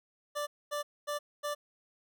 25% pulse tone bursts, 587.3 Hz, D5, in tune, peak -29 dBFS, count 4, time 0.35-1.55 s, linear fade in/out 20 ms, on 120 ms, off 240 ms, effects none

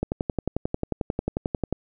click train, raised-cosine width 2 ms, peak -11 dBFS, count 20, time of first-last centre 0.03-1.726 s, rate 11.2 Hz, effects none

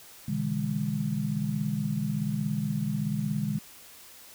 sine chord, E dominant seventh, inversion second, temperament just, 123.61 / 148.33 / 164.81 / 206 Hz, B2 / D3 / E3 / G#3, +2 / +18 / 0 / -14 cents, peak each -35 / -31 / -35 / -30 dBFS, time 0.28-3.59 s, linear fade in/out 5 ms, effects white hiss -50 dBFS RMS until 4.34 s

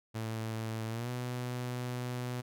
sawtooth tone with pitch glide, 111.6 to 123.83 Hz, A2 to B2, +25 to +5 cents, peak -31 dBFS, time 0.14-2.42 s, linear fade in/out 20 ms, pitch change +180 cents, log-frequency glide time 0.9-1.1 s, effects none

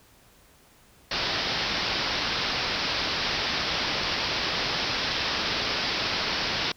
white low-pass noise, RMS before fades -28 dBFS, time 1.11-6.72 s, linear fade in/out 5 ms, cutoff 5400 Hz, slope 96 dB/octave, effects pink hiss -57 dBFS RMS until 6.76 s

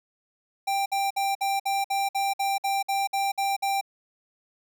square tone bursts, 788 Hz, G5, 9 cents sharp, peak -24 dBFS, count 13, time 0.67-3.812 s, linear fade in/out 10 ms, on 190 ms, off 56 ms, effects none

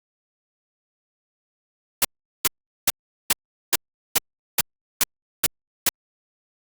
white noise bursts, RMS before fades -17 dBFS, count 10, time 2.02-5.89 s, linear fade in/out 2 ms, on 27 ms, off 400 ms, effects Opus 48 kbps

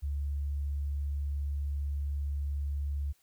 sine tone, 71.3 Hz, C#2, 49 cents sharp, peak -30 dBFS, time 0.02-3.13 s, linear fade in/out 20 ms, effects white hiss -69 dBFS RMS until 3.22 s

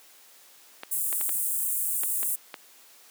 clicks, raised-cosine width 0.3 ms, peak -19 dBFS, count 7, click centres 0.834 / 1.128 / 1.212 / 1.293 / 2.035 / 2.231 / 2.542 s
pink high-pass noise, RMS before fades -28 dBFS, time 0.91-2.36 s, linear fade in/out 10 ms, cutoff 8300 Hz, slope 48 dB/octave
effects white hiss -54 dBFS RMS until 3.1 s + high-pass 300 Hz 12 dB/octave

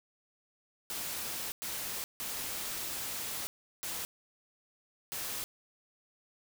white noise bursts at uneven times, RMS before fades -38 dBFS, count 5, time 0.9-1.52 / 1.62-2.04 / 2.2-3.47 / 3.83-4.05 / 5.12-5.44 s, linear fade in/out 0 ms, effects none

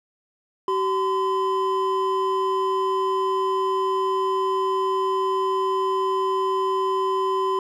triangle tone pair together, 381.8 / 1019.3 Hz, G4 / C6, -46 / -46 cents, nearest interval octave + perfect fourth, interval 1700 cents, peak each -21 dBFS, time 0.68-7.59 s, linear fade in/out 2 ms, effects none

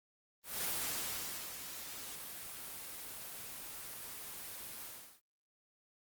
white noise with ADSR envelope, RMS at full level -36 dBFS, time 0.43-5.21 s, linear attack 190 ms, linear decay 900 ms, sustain -10 dB, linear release 370 ms, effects Opus 24 kbps

